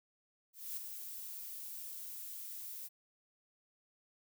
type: noise with ADSR envelope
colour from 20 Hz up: violet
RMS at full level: -40 dBFS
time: 0.53-2.89 s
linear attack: 240 ms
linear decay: 10 ms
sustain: -6 dB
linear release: 27 ms
effects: none